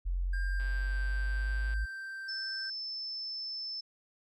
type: linear sweep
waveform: sine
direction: up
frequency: 43.65 to 54 Hz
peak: -29 dBFS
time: 0.05-1.86 s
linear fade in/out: 20 ms
type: tone with pitch glide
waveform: triangle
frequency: 1600 to 1566.2 Hz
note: G6 to G6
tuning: +35 to -2 cents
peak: -37 dBFS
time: 0.33-2.7 s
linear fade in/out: 5 ms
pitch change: -37 cents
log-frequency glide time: 0.43-0.99 s
type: click train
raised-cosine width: 0.3 ms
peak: -37 dBFS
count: 150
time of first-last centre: 0.6-1.737 s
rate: 131 Hz
type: tone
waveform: sine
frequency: 5274 Hz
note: E8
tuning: in tune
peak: -36 dBFS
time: 2.28-3.81 s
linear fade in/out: 10 ms
effects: none